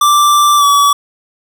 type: tone with pitch glide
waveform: square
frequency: 1174.7 to 1142.6 Hz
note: D6 to D6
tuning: 0 to -48 cents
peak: -7 dBFS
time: 0.01-0.93 s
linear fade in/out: 5 ms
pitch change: -48 cents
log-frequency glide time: 0.57-0.64 s
effects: none